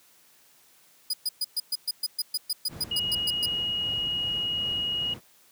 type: tone bursts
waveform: sawtooth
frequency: 4944 Hz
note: D#8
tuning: 12 cents flat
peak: -22 dBFS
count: 16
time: 1.1-3.46 s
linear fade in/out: 5 ms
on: 35 ms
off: 120 ms
type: noise with tremolo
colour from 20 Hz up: brown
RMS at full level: -35 dBFS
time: 2.68-5.21 s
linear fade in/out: 50 ms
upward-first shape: sine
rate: 2.6 Hz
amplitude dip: 25%
type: tone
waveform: sine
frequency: 2886 Hz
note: F#7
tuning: 44 cents flat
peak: -26 dBFS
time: 2.91-5.14 s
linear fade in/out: 5 ms
effects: white hiss -59 dBFS RMS until 5.51 s + high-pass 100 Hz 12 dB/octave